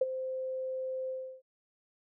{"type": "tone with ADSR envelope", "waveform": "sine", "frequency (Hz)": 520, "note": "C5", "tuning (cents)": -11, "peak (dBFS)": -21, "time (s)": [0.01, 1.42], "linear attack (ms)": 6, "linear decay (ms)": 27, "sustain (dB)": -12, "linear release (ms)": 330, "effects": []}